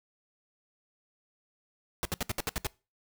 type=noise bursts; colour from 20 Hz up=pink; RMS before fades=-31 dBFS; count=8; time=2.03-2.668 s; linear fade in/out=0 ms; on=22 ms; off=66 ms; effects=noise-tail reverb RT60 0.3 s tail -23 dB re dry